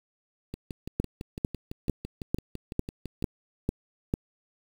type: two click trains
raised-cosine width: 3 ms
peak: -23 / -12 dBFS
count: 17 / 8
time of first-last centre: 0.54-3.225 / 1-4.139 s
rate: 5.96 / 2.23 Hz
effects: 7-bit